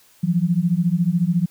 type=beating tone pair; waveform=sine; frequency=166.7 / 180.7 Hz; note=E3 / F#3; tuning=+20 / -41 cents; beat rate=14 Hz; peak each=-19 dBFS; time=0.23-1.46 s; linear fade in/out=10 ms; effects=white hiss -54 dBFS RMS until 1.5 s